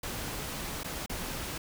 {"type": "noise with dropouts", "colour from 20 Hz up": "pink", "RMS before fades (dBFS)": -37, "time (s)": [0.03, 1.58], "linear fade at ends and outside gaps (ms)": 5, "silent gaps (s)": [[0.834, 0.843], [1.062, 1.095]], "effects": []}